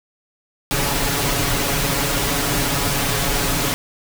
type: noise with comb filter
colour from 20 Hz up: pink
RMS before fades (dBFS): -20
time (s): 0.71-3.74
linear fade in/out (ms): 0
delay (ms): 7.1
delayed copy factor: +0.75
effects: none